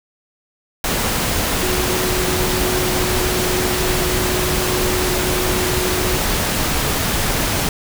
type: tone in noise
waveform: sine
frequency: 366.2 Hz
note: F#4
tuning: 18 cents flat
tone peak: -22 dBFS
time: 1.63-6.18 s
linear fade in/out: 2 ms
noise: pink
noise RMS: -19 dBFS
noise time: 0.84-7.69 s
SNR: -6 dB
effects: none